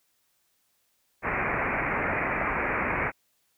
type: low-pass noise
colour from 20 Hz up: white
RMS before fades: -28 dBFS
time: 1.22-3.12 s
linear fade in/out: 50 ms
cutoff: 2400 Hz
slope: 96 dB/octave
effects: white hiss -71 dBFS RMS until 3.57 s